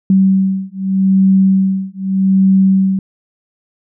sine beating tone pair, 191.2 / 192.02 Hz, G3 / G3, -43 / -35 cents, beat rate 0.82 Hz, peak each -12 / -12 dBFS, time 0.1-2.99 s, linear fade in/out 2 ms, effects none

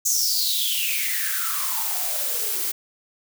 blue noise with high-pass filter sweep, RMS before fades -24 dBFS, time 0.05-2.72 s, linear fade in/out 10 ms, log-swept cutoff 6600 to 320 Hz, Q 8.7, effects none

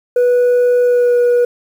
sine tone with pitch glide, 490.6 to 484.7 Hz, B4 to B4, -12 to -32 cents, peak -6 dBFS, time 0.16-1.45 s, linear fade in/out 5 ms, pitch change -20 cents, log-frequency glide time 0.82-1.17 s, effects tanh soft clip ceiling -8 dBFS + 7-bit

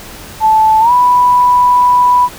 sine tone with pitch glide, 874 to 986.7 Hz, A5 to B5, -12 to -2 cents, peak -5 dBFS, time 0.4-2.29 s, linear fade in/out 50 ms, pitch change +210 cents, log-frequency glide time 0.8-0.92 s, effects pink hiss -31 dBFS RMS until 2.38 s

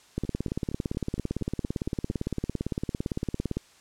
two click trains, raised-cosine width 3 ms, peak -24 / -15 dBFS, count 9 / 61, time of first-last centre 0.25-2.11 / 0.18-3.57 s, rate 4.3 / 17.7 Hz, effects white hiss -57 dBFS RMS until 3.8 s + low-pass 8000 Hz 12 dB/octave

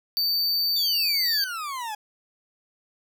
square tone, 4585 Hz, D8, 42 cents flat, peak -22 dBFS, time 0.17-1.44 s, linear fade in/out 0 ms
40% pulse exponential sweep, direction down, 3641 to 826 Hz, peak -29 dBFS, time 0.76-1.95 s, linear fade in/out 5 ms
effects none

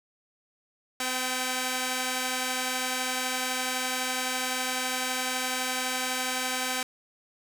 5% pulse tone pair together, 254.7 / 776 Hz, C4 / G5, -46 / -18 cents, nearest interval octave + perfect fifth, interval 1928 cents, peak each -19 dBFS, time 1-6.83 s, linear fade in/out 2 ms, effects none

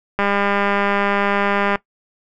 click train, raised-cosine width 0.5 ms, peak -4 dBFS, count 316, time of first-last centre 0.19-1.757 s, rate 201 Hz, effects noise-tail reverb RT60 0.1 s tail -19 dB re dry

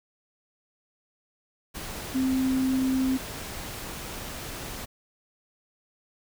sine tone in noise, 261.6 Hz, C4, in tune, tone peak -22 dBFS, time 2.14-3.18 s, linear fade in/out 20 ms, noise pink, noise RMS -37 dBFS, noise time 1.74-4.86 s, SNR +12 dB, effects none

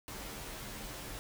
pink noise with comb filter, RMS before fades -44 dBFS, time 0.08-1.19 s, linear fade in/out 0 ms, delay 12 ms, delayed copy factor -0.8, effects none

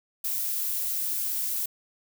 violet noise, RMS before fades -29 dBFS, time 0.24-1.66 s, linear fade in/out 5 ms, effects none

